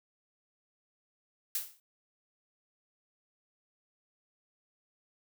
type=noise with exponential decay; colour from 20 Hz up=blue; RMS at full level=-30 dBFS; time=1.55-1.8 s; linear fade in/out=2 ms; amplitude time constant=53 ms; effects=none